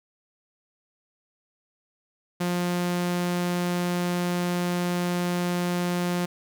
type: tone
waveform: sawtooth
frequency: 176.6 Hz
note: F3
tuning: 20 cents sharp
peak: -20 dBFS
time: 2.4-6.26 s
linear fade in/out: 10 ms
effects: none